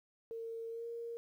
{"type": "tone with pitch glide", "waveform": "sine", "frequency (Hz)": [456.2, 466.1], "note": ["A#4", "A#4"], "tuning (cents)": [-37, 0], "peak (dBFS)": -40, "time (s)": [0.31, 1.17], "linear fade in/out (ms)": 0, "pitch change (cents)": 37, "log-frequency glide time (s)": [0.69, 0.86], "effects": ["12-bit"]}